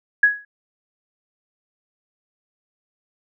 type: tone with exponential decay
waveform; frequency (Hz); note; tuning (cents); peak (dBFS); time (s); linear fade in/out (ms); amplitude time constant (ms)
sine; 1670; G#6; +9; -7; 0.23-0.45; 5; 46
effects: none